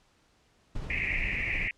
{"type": "noise with tremolo", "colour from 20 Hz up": "brown", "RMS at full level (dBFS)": -34, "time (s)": [0.75, 1.68], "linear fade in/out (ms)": 5, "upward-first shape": "triangle", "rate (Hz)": 14, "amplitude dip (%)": 30}
{"type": "band-pass noise", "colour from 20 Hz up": "pink", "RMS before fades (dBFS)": -32, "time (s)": [0.9, 1.71], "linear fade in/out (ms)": 2, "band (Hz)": [1900, 2600], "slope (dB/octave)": 96}
{"effects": ["pink hiss -66 dBFS RMS until 1.77 s", "low-pass 7000 Hz 12 dB/octave"]}